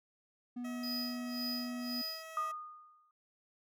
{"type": "tone", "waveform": "triangle", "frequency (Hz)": 244.4, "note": "B3", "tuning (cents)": -18, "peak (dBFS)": -36, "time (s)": [0.56, 2.02], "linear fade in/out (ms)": 10}
{"type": "tone with pitch glide", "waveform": "15% pulse", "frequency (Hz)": [640, 644.1], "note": ["D#5", "E5"], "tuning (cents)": [49, -40], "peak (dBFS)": -40, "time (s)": [0.64, 2.52], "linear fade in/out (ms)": 10, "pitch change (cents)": 11, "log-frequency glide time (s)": [1.52, 2.41]}
{"type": "tone with tremolo", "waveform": "square", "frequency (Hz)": 4978, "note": "D#8", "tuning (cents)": 0, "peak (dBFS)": -37, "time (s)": [0.83, 2.23], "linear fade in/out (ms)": 5, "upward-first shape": "sine", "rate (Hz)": 1.9, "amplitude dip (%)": 95}
{"type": "tone with exponential decay", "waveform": "sine", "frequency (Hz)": 1228, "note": "D#6", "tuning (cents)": -23, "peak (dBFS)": -30, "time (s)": [2.37, 3.11], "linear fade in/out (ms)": 2, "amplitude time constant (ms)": 160}
{"effects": []}